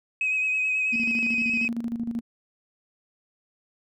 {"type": "tone with vibrato", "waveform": "sine", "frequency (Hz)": 2536, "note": "D#7", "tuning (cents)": 32, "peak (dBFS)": -21, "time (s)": [0.21, 1.68], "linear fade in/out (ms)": 2, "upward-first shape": "sine", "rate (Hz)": 9.3, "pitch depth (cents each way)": 24}
{"type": "tone with tremolo", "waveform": "sine", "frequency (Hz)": 233.1, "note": "A#3", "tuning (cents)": 0, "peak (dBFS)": -24, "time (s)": [0.92, 2.21], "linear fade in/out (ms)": 20, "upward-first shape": "square", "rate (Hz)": 13, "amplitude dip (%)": 65}
{"effects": ["tanh soft clip ceiling -18 dBFS"]}